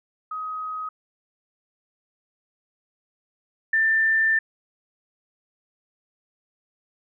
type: tone pair in turn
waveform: sine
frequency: 1261 / 1783.3 Hz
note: D#6 / A6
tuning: +23 / +23 cents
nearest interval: tritone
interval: 600 cents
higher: second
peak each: -28 / -17 dBFS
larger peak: second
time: 0.31-0.89 / 3.73-4.39 s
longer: second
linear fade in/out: 5 ms
effects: none